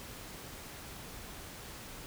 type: silence
effects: pink hiss -47 dBFS RMS until 2.06 s

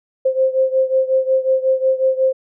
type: beating tone pair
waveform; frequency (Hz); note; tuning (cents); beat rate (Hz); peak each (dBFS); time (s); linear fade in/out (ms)
sine; 523.3 / 528.8; C5 / C5; 0 / +18; 5.5; -15 / -18; 0.25-2.33; 10
effects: none

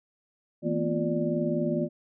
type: tone cluster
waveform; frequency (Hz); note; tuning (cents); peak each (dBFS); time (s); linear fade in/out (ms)
sine; 163.3 / 227.6 / 247.5 / 350.1 / 588; E3 / A#3 / B3 / F4 / D5; -16 / -41 / +4 / +4 / +2; -31; 0.62-1.89; 50
effects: none

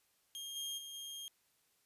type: tone with level steps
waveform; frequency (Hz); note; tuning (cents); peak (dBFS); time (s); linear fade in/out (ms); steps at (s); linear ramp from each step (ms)
sawtooth; 3222; G7; +47; -40 / -36 / -43 / -41; 0.35-1.28; 0; 0.55 / 0.77 / 0.93; 20
effects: white hiss -75 dBFS RMS until 1.85 s + resampled to 32000 Hz

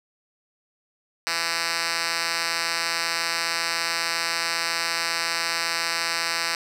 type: tone with band-pass filter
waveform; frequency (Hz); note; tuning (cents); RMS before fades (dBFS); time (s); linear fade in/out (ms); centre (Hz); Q
5% pulse; 167.3; E3; +26; -26; 1.27-6.55; 0; 4200; 1
effects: none

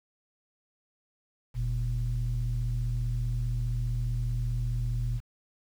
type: tone pair together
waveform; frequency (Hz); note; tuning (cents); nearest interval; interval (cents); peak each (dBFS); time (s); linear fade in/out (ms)
sine; 44.73 / 119.9; F1 / A#2; +42 / +49; octave + perfect fourth; 1707; -29 / -28; 1.54-5.21; 50
effects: tanh soft clip ceiling -21 dBFS + 9-bit

